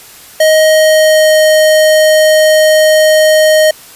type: tone with pitch glide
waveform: square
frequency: 627 to 622 Hz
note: D#5 to D#5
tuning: +13 to -1 cents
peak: -5 dBFS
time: 0.4-3.71 s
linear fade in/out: 5 ms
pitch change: -14 cents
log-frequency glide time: 0.64-1.4 s
effects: white hiss -35 dBFS RMS until 3.95 s + resampled to 32000 Hz